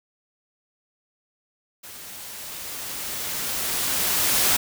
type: noise with level ramp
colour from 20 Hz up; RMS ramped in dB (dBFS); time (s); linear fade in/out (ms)
white; -41 to -19; 1.83-4.57; 10
effects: none